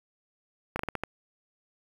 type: slowing click train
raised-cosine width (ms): 0.5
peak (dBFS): -15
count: 6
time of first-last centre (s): 0.76-1.036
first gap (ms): 33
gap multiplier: 1.26
effects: 7-bit